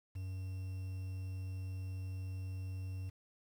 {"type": "tone with quantisation", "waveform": "triangle", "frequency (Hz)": 93.7, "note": "F#2", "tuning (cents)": 22, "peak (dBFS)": -37, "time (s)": [0.15, 3.1], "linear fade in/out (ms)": 10, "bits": 10, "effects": []}